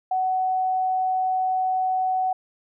sine tone, 748 Hz, F#5, 19 cents sharp, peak -20 dBFS, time 0.11-2.33 s, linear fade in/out 5 ms, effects none

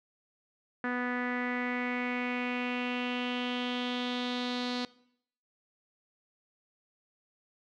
sawtooth tone with low-pass filter sweep, 246.9 Hz, B3, in tune, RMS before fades -33 dBFS, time 0.84-4.85 s, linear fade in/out 2 ms, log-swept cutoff 1700 to 4200 Hz, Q 4.6, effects noise-tail reverb RT60 0.7 s tail -21 dB re dry

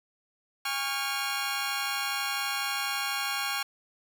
15% pulse chord, Db major, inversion second, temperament equal with one note detuned, 813.5 / 1108.7 / 1396.9 Hz, Ab5 / Db6 / F6, -36 / 0 / 0 cents, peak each -27 dBFS, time 0.65-3.63 s, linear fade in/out 5 ms, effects none

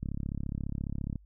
click train, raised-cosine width 5 ms, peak -22 dBFS, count 40, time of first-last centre 0.03-1.157 s, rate 34.6 Hz, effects added 50 Hz sine -54 dBFS peak until 1.25 s

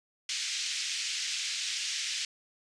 white band-pass noise, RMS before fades -34 dBFS, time 0.29-2.25 s, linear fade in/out 2 ms, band 2100 to 6400 Hz, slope 24 dB/octave, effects resampled to 22050 Hz

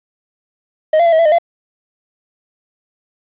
triangle tone with pitch steps, 624 / 685 / 673 / 639 / 668 / 611 / 682 Hz, D#5 / F5 / E5 / D#5 / E5 / D#5 / F5, +5 / -34 / +36 / +46 / +23 / -32 / -41 cents, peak -6 dBFS, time 0.93-1.385 s, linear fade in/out 5 ms, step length 65 ms, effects resampled to 8000 Hz + 7-bit

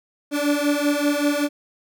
30% pulse beating tone pair, 288.1 / 293.3 Hz, D4 / D4, -33 / -2 cents, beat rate 5.2 Hz, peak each -19 dBFS, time 0.31-1.49 s, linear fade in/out 50 ms, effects none

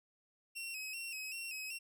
sawtooth tone with vibrato, 2637 Hz, E7, in tune, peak -38 dBFS, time 0.55-1.79 s, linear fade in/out 20 ms, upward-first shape square, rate 2.6 Hz, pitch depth 59 cents each way, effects none

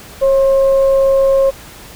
sine tone with frequency modulation, 542 Hz, C#5, 39 cents flat, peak -8 dBFS, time 0.21-1.51 s, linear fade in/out 20 ms, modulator 523 Hz, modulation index 0.25, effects pink hiss -36 dBFS RMS until 1.95 s

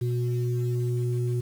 sine tone pair together, 121.67 / 364.6 Hz, B2 / F#4, -25 / -25 cents, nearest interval octave + perfect fifth, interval 1900 cents, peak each -24 / -32 dBFS, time 0.01-1.41 s, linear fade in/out 10 ms, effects 8-bit

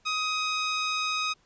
15% pulse tone, 1257 Hz, D#6, 17 cents sharp, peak -20 dBFS, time 0.05-1.34 s, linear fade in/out 20 ms, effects pink hiss -65 dBFS RMS until 1.45 s + resampled to 16000 Hz

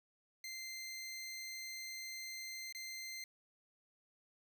20% pulse tone with dropouts, 2083 Hz, C7, 8 cents flat, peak -39 dBFS, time 0.44-3.24 s, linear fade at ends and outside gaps 2 ms, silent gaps 2.725-2.748 s, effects none

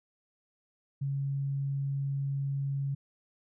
sine tone, 138.59 Hz, C#3, in tune, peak -29 dBFS, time 1.01-2.95 s, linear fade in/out 10 ms, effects none

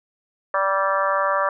harmonic tone with a mistuned harmonic, 194.2 Hz, G3, 16 cents flat, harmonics 3 / 4 / 5 / 6 / 7 / 8 / 9, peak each -23 / -32 / -26 / -22 / -28 / -30 / -30 dBFS, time 0.54-1.49 s, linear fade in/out 2 ms, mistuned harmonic 8, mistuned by +27 cents, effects none

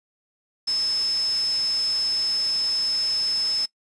sine tone in noise, 5220 Hz, E8, 18 cents flat, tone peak -21 dBFS, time 0.67-3.66 s, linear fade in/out 10 ms, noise white, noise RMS -36 dBFS, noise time 0.67-3.66 s, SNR +12 dB, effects noise-tail reverb RT60 0.1 s tail -20 dB re dry + resampled to 22050 Hz

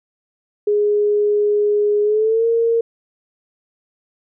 sine tone with pitch glide, 415.3 to 460.8 Hz, G#4 to A#4, 0 to -20 cents, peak -13 dBFS, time 0.67-2.81 s, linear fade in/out 5 ms, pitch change +180 cents, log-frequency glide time 2.03-2.46 s, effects none

